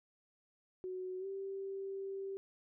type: tone with pitch glide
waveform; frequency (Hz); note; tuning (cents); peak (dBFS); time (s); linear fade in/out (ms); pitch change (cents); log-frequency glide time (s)
sine; 370 to 389.7; F#4 to G4; 0 to -10; -39; 0.84-2.37; 0; +90; 1.19-1.26
effects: none